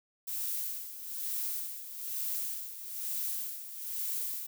violet noise with tremolo, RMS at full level -34 dBFS, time 0.27-4.47 s, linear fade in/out 10 ms, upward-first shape sine, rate 1.1 Hz, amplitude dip 70%, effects none

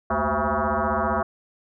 sine tone with frequency modulation, 231.1 Hz, A#3, 15 cents flat, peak -20 dBFS, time 0.1-1.23 s, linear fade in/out 5 ms, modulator 149 Hz, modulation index 7.9, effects none

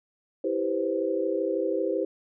sine chord, C major seventh, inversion first, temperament just, 327 / 392.4 / 490.5 / 523.3 Hz, E4 / G4 / B4 / C5, -14 / +2 / -12 / 0 cents, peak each -30 / -29 / -32 / -29 dBFS, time 0.44-2.05 s, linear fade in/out 5 ms, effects none

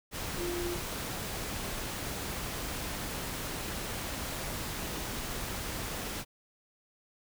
sine tone in noise, 349.2 Hz, F4, in tune, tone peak -33 dBFS, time 0.37-0.78 s, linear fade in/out 50 ms, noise pink, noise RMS -37 dBFS, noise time 0.11-6.25 s, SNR +1 dB, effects none

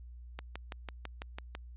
click train, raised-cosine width 0.3 ms, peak -24 dBFS, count 8, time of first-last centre 0.39-1.551 s, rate 6.03 Hz, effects added 60 Hz sine -46 dBFS peak until 1.76 s + resampled to 8000 Hz

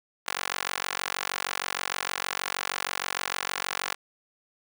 15% pulse tone with high-pass filter, 46.41 Hz, F#1, 6 cents sharp, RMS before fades -32 dBFS, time 0.26-3.95 s, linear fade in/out 20 ms, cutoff 1200 Hz, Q 0.91, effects none

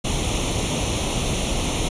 pink noise with comb filter, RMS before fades -23 dBFS, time 0.04-1.89 s, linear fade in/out 10 ms, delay 0.31 ms, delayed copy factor +0.75, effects resampled to 22050 Hz

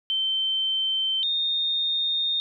sine tone pair in turn, 3100 / 3668 Hz, G7 / A#7, -20 / -29 cents, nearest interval minor third, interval 291 cents, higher second, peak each -22 dBFS, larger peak neither, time 0.1-1.23 / 1.23-2.4 s, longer second, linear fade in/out 0 ms, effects none

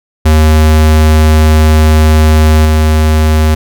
square tone with level steps, 77.78 Hz, D#2, in tune, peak -4 / -6 dBFS, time 0.25-3.55 s, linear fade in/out 10 ms, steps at 2.65 s, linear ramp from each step 5 ms, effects none

